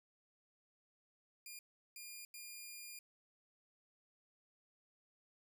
10% pulse tone bursts at uneven times, 2414 Hz, D7, 47 cents sharp, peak -40 dBFS, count 3, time 1.46-1.59 / 1.96-2.25 / 2.34-2.99 s, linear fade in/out 2 ms, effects none

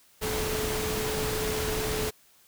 sine tone in noise, 432.1 Hz, A4, 31 cents flat, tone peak -31 dBFS, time 0.21-2.11 s, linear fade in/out 20 ms, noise pink, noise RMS -31 dBFS, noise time 0.21-2.11 s, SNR -3 dB, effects white hiss -60 dBFS RMS until 2.47 s

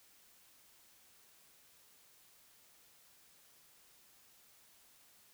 silence, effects white hiss -65 dBFS RMS until 5.33 s

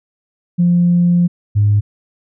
sine tone pair in turn, 174.61 / 103.49 Hz, F3 / G#2, 0 / -6 cents, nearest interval major sixth, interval 906 cents, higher first, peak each -8 dBFS, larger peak neither, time 0.58-1.28 / 1.55-1.81 s, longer first, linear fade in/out 20 ms, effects tanh soft clip ceiling -4 dBFS

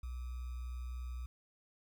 sine tone with sample-and-hold, 61.74 Hz, B1, in tune, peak -39 dBFS, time 0.03-1.26 s, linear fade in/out 5 ms, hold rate 1225 Hz, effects none

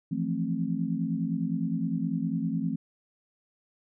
sine chord, F major seventh, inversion third, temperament equal with one note detuned, 164.81 / 174.61 / 220 / 263.9 Hz, E3 / F3 / A3 / C4, 0 / 0 / 0 / +15 cents, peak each -32 dBFS, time 0.11-2.76 s, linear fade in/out 10 ms, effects none

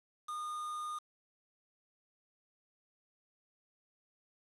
triangle tone with quantisation, 1221 Hz, D#6, 33 cents flat, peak -36 dBFS, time 0.28-0.99 s, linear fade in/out 10 ms, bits 8, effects low-pass 9000 Hz 12 dB/octave

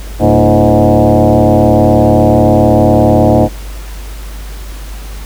sine tone with frequency modulation, 196 Hz, G3, in tune, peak -4 dBFS, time 0.19-3.49 s, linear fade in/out 50 ms, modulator 107 Hz, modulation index 5.1, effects added 50 Hz sine -22 dBFS peak until 5.25 s + pink hiss -33 dBFS RMS until 5.25 s

